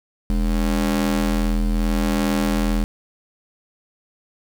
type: ring-modulated tone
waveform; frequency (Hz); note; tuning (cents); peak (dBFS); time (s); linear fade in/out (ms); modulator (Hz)
30% pulse; 82.41; E2; 0; -12; 0.3-2.84; 0; 124
effects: 7-bit